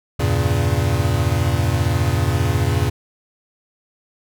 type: chord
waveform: square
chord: E diminished seventh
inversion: none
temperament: equal with one note detuned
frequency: 83.22 / 98 / 116.54 / 138.59 Hz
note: E2 / G2 / Bb2 / Db3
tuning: +17 / 0 / 0 / 0 cents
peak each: -22 / -22 / -22 / -24 dBFS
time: 0.19-2.9 s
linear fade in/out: 10 ms
effects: none